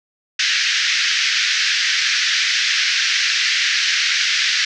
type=band-pass noise; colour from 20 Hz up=pink; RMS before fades=-18 dBFS; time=0.39-4.65 s; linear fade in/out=5 ms; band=1600 to 6000 Hz; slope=48 dB/octave; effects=none